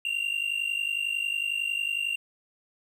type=tone pair together; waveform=triangle; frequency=2747 / 2798 Hz; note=F7 / F7; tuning=-29 / +3 cents; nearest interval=unison; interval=32 cents; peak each=-28 / -28 dBFS; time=0.05-2.16 s; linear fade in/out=2 ms; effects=none